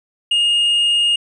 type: tone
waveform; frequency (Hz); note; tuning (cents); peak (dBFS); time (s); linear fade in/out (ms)
triangle; 2846; F7; +32; -11; 0.31-1.16; 5
effects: resampled to 22050 Hz